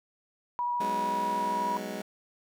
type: tone with vibrato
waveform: sine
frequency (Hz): 968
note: B5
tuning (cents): -35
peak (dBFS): -27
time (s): 0.59-1.77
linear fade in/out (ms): 0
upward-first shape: sine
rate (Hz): 13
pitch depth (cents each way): 10
type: chord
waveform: 20% pulse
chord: G# minor seventh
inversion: third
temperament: just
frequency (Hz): 186.89 / 207.7 / 249.2 / 311.5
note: F#3 / G#3 / B3 / D#4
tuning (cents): +18 / 0 / +16 / +2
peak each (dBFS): -36 / -33 / -37 / -38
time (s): 0.8-2.02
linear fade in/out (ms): 5
effects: none